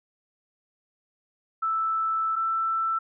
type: tone pair in turn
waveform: sine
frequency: 1318.5 / 1330 Hz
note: E6 / E6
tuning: 0 / +15 cents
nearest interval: unison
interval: 15 cents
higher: second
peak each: -23 dBFS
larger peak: neither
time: 1.62-2.36 / 2.36-2.99 s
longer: first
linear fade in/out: 10 ms
effects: none